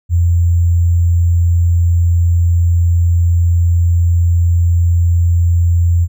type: tone with sample-and-hold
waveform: sine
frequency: 85.7 Hz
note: F2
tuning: 32 cents flat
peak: -8 dBFS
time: 0.09-6.08 s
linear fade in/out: 50 ms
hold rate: 7350 Hz
effects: none

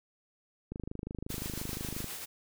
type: click train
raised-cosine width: 3 ms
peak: -25 dBFS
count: 35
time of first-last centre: 0.72-2.043 s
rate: 25.7 Hz
type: noise with tremolo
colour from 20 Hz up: white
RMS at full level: -40 dBFS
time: 1.29-2.26 s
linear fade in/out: 20 ms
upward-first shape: sine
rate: 7.5 Hz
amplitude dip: 35%
effects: none

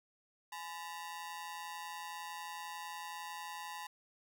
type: ring-modulated tone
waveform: sawtooth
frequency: 927 Hz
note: A#5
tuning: 10 cents flat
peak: -36 dBFS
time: 0.52-3.87 s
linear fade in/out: 5 ms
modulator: 85.5 Hz
effects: none

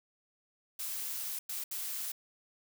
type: noise bursts at uneven times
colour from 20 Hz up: blue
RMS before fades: -38 dBFS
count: 3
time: 0.79-1.39 / 1.49-1.64 / 1.71-2.12 s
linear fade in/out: 5 ms
effects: none

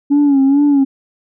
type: tone with vibrato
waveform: sine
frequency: 280 Hz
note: C#4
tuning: 18 cents sharp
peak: -6 dBFS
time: 0.1-0.85 s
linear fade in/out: 20 ms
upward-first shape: sine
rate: 2.3 Hz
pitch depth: 70 cents each way
effects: tanh soft clip ceiling -6 dBFS

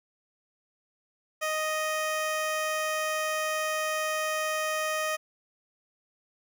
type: tone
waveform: 15% pulse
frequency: 622.3 Hz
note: D#5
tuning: in tune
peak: -21 dBFS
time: 1.41-5.17 s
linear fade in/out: 20 ms
effects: none

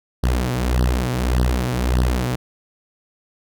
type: beating tone pair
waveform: sawtooth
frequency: 61.2 / 62.9 Hz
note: B1 / B1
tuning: -15 / +32 cents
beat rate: 1.7 Hz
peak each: -16 dBFS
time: 0.23-2.36 s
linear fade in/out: 10 ms
effects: none

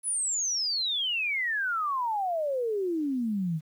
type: exponential sweep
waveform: sine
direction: down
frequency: 10390 to 150.7 Hz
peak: -26 dBFS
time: 0.03-3.61 s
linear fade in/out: 50 ms
effects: 10-bit

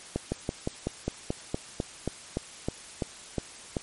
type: slowing click train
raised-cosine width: 2 ms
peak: -14 dBFS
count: 15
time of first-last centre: 0.16-3.768 s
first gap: 160 ms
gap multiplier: 1.07
effects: white hiss -46 dBFS RMS until 3.82 s + MP3 48 kbps

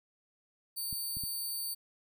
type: tone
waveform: 5% pulse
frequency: 4571 Hz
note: D8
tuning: 48 cents flat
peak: -28 dBFS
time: 0.76-1.75 s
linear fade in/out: 20 ms
type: clicks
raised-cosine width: 5 ms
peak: -32 dBFS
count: 3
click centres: 0.928 / 1.17 / 1.237 s
effects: none

